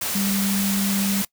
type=tone in noise; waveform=sine; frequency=197.6 Hz; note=G3; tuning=14 cents sharp; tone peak=-21 dBFS; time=0.15-1.22 s; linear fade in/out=5 ms; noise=white; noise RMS=-26 dBFS; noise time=0.01-1.25 s; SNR=+2 dB; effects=noise-tail reverb RT60 0.1 s tail -22 dB re dry